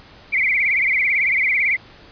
sine tone with vibrato, 2186 Hz, C#7, 25 cents flat, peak -15 dBFS, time 0.32-1.77 s, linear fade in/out 20 ms, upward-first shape triangle, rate 18 Hz, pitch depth 170 cents each way, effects pink hiss -45 dBFS RMS until 2.11 s + resampled to 11025 Hz

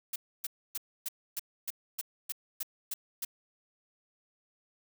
blue noise bursts, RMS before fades -35 dBFS, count 11, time 0.13-3.249 s, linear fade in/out 5 ms, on 29 ms, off 280 ms, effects none

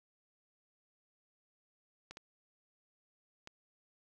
clicks, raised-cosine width 0.2 ms, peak -30 dBFS, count 3, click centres 2.11 / 2.171 / 3.474 s, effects none

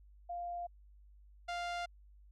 sine / sawtooth tone pair in turn, 698.5 / 698.5 Hz, F5 / F5, 0 / 0 cents, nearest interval unison, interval 0 cents, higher neither, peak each -38 / -33 dBFS, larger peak second, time 0.29-0.67 / 1.48-1.86 s, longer neither, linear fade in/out 10 ms, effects added 50 Hz sine -57 dBFS peak until 2.31 s + low-pass 5000 Hz 12 dB/octave

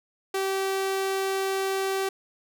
sawtooth tone, 386.3 Hz, G4, 25 cents flat, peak -21 dBFS, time 0.34-2.09 s, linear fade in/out 5 ms, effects none

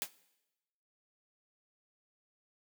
white noise with exponential decay, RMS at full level -31 dBFS, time 0.02-0.11 s, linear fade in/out 0 ms, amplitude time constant 18 ms, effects noise-tail reverb RT60 1.0 s tail -19 dB re dry + high-pass 200 Hz 12 dB/octave

